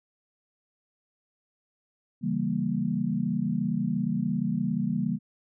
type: chord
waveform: sine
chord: C# diminished seventh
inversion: none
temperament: equal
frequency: 138.59 / 164.81 / 196 / 233.1 Hz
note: C#3 / E3 / G3 / Bb3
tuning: 0 / 0 / 0 / 0 cents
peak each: -34 / -31 / -29 / -29 dBFS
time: 2.21-5.19 s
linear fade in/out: 50 ms
effects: none